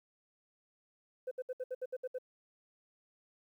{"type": "tone bursts", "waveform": "sine", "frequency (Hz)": 509, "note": "C5", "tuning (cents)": -48, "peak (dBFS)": -33, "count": 9, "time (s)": [1.27, 2.185], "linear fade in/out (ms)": 10, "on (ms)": 43, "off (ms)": 66, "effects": ["tanh soft clip ceiling -34 dBFS", "12-bit"]}